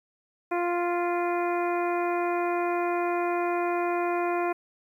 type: harmonic tone with a mistuned harmonic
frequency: 349.2 Hz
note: F4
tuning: in tune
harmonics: 1 / 2 / 3 / 4 / 5 / 6 / 7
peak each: -27 / -29 / -33 / -37 / -42 / -42 / -39 dBFS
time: 0.51-4.53 s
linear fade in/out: 10 ms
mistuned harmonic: 6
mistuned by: -26 cents
effects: 10-bit